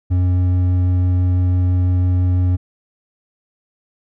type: tone with hard clipping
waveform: triangle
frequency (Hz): 90.6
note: F#2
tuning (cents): -36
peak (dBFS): -14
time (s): 0.1-2.57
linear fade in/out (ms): 20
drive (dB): 9
effects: none